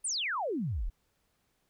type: exponential sweep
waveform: sine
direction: down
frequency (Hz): 9956 to 30.87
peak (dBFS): -30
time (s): 0.04-0.9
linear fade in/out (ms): 10
effects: pink hiss -75 dBFS RMS until 1.69 s